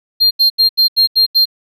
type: tone bursts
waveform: triangle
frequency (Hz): 4200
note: C8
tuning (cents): +6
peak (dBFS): -6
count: 7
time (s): 0.2-1.456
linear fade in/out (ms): 20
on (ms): 110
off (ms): 81
effects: none